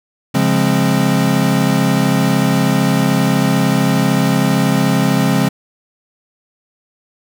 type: chord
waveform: square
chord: Db major seventh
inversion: none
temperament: equal with one note detuned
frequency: 138.59 / 174.61 / 207.7 / 265.4 Hz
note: Db3 / F3 / Ab3 / C4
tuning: 0 / 0 / 0 / +25 cents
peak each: -18 dBFS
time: 0.34-5.49 s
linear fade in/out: 10 ms
effects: none